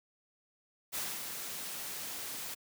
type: noise with ADSR envelope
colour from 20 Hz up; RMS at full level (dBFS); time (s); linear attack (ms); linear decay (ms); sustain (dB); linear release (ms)
white; -36; 0.92-2.55; 29; 250; -5; 15
effects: high-pass 100 Hz 12 dB/octave